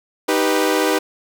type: chord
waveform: sawtooth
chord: Eb augmented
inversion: none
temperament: equal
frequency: 311.1 / 392 / 493.9 Hz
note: Eb4 / G4 / B4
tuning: 0 / 0 / 0 cents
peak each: -16 dBFS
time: 0.28-0.99 s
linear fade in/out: 10 ms
effects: none